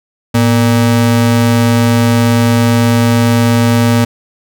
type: ring-modulated tone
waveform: square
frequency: 174.61 Hz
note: F3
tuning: in tune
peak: -5 dBFS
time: 0.34-4.05 s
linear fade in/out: 10 ms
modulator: 64.4 Hz
effects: none